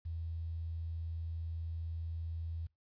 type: tone with quantisation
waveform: sine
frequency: 82.41 Hz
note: E2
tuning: in tune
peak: -37 dBFS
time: 0.05-2.67 s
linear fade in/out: 10 ms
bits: 11
effects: noise-tail reverb RT60 0.2 s tail -25 dB re dry + resampled to 11025 Hz